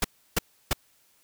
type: noise bursts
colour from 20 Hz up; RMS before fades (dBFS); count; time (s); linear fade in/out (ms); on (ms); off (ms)
pink; -23; 3; 0.02-0.732; 5; 24; 320
effects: white hiss -64 dBFS RMS until 1.23 s